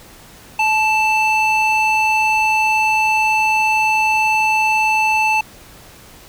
triangle ring-modulated tone, 1760 Hz, A6, in tune, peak -8 dBFS, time 0.59-5.41 s, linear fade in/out 5 ms, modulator 891 Hz, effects pink hiss -42 dBFS RMS until 6.28 s

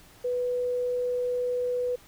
sine tone, 493.9 Hz, B4, in tune, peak -25 dBFS, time 0.24-1.96 s, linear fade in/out 10 ms, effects pink hiss -54 dBFS RMS until 2.07 s

